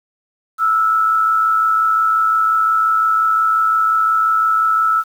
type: tone pair together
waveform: sine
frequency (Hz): 1315 / 1420.7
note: E6 / F6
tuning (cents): -5 / +29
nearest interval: minor second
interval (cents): 134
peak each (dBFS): -12 / -23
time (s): 0.58-5.04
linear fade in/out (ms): 50
effects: 7-bit